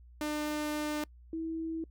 sawtooth / sine tone pair in turn, 300.6 / 324.7 Hz, D4 / E4, +40 / -26 cents, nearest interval minor second, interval 134 cents, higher second, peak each -28 / -33 dBFS, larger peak first, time 0.21-1.04 / 1.33-1.84 s, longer first, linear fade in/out 2 ms, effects noise-tail reverb RT60 0.1 s tail -26 dB re dry + added 60 Hz sine -52 dBFS peak until 1.9 s

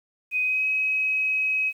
sine tone with pitch glide, 2505 to 2544 Hz, D#7 to D#7, +11 to +38 cents, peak -21 dBFS, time 0.31-1.73 s, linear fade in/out 50 ms, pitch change +27 cents, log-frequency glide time 0.42-0.65 s, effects 9-bit

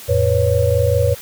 sine tone cluster, 87 / 111.8 / 490.9 / 553 Hz, F2 / A2 / B4 / C#5, -6 / +28 / -10 / -4 cents, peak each -18 dBFS, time 0.08-1.15 s, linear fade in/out 20 ms, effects white hiss -36 dBFS RMS until 1.21 s

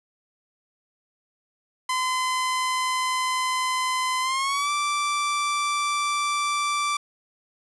sawtooth tone with pitch glide, 1024 to 1169.5 Hz, C6 to D6, -38 to -8 cents, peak -19 dBFS, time 1.89-6.97 s, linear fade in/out 5 ms, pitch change +230 cents, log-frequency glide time 4.21-4.71 s, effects resampled to 24000 Hz + 8-bit

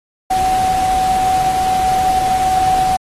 sine tone in noise, 751 Hz, F#5, 26 cents sharp, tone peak -12 dBFS, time 0.3-2.97 s, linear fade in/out 10 ms, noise pink, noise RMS -26 dBFS, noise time 0.3-2.97 s, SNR +11 dB, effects AAC 32 kbps

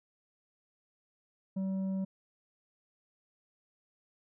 sine tone with tanh clipping, 191.3 Hz, G3, 42 cents flat, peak -32 dBFS, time 1.56-2.05 s, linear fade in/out 10 ms, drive 6 dB, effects none

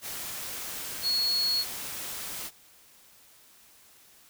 sine tone in noise, 4340 Hz, C#8, 37 cents flat, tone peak -24 dBFS, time 1.02-1.65 s, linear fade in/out 50 ms, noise white, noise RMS -37 dBFS, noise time 0.01-2.51 s, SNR +10 dB, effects white hiss -57 dBFS RMS until 4.29 s

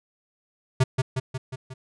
square tone with echo, 130 Hz, C3, 11 cents flat, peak -16 dBFS, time 0.8-0.84 s, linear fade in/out 10 ms, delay 180 ms, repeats 5, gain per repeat -4 dB, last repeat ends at 1.74 s, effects resampled to 22050 Hz

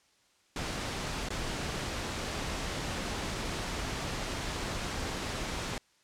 pink noise with dropouts, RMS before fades -35 dBFS, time 0.56-5.78 s, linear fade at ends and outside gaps 1 ms, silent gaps 1.287-1.304 s, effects white hiss -67 dBFS RMS until 6.03 s + low-pass 7000 Hz 12 dB/octave

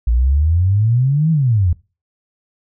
sine exponential two-way sweep, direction up then down, 55.6 to 164.81 to 81 Hz, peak -11 dBFS, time 0.07-1.73 s, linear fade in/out 5 ms, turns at 1.31 s, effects noise-tail reverb RT60 0.3 s tail -21 dB re dry

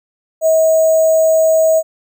sine tone with sample-and-hold, 640 Hz, D#5, 49 cents sharp, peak -8 dBFS, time 0.41-1.83 s, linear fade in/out 50 ms, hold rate 7350 Hz, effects none

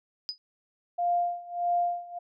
sine tone with exponential decay, 4978 Hz, D#8, in tune, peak -26 dBFS, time 0.29-0.38 s, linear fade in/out 0 ms, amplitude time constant 19 ms
sine tone with tremolo, 700 Hz, F5, 4 cents sharp, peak -22 dBFS, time 0.98-2.19 s, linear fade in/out 10 ms, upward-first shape sine, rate 1.6 Hz, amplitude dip 90%
effects none

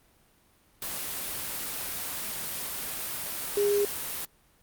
sine tone in noise, 407.9 Hz, G#4, 31 cents flat, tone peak -22 dBFS, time 3.57-3.85 s, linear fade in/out 2 ms, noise white, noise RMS -34 dBFS, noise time 0.82-4.25 s, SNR +9 dB, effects pink hiss -63 dBFS RMS until 4.62 s + Opus 32 kbps

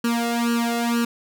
sawtooth tone with flanger, 234.8 Hz, A#3, 13 cents sharp, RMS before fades -22 dBFS, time 0.04-1.05 s, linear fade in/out 5 ms, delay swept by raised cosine 0.69 to 1.49 ms, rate 2.1 Hz, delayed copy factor +1, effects none

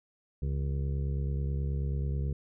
harmonic tone, 69.3 Hz, C#2, in tune, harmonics 1 / 2 / 3 / 5 / 6 / 7, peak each -30 / -33 / -44 / -49 / -47 / -51 dBFS, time 0.42-2.33 s, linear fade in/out 5 ms, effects none

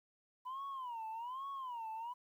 sine tone with vibrato, 987.8 Hz, B5, in tune, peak -39 dBFS, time 0.45-2.14 s, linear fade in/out 20 ms, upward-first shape sine, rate 1.2 Hz, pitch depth 200 cents each way, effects tanh soft clip ceiling -39 dBFS + 12-bit

